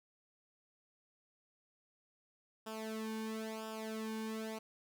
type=tone with flanger; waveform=sawtooth; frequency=220 Hz; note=A3; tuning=in tune; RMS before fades=-42 dBFS; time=2.66-4.59 s; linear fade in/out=10 ms; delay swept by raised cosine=0.47 to 1.57 ms; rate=0.99 Hz; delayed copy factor=-0.85; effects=none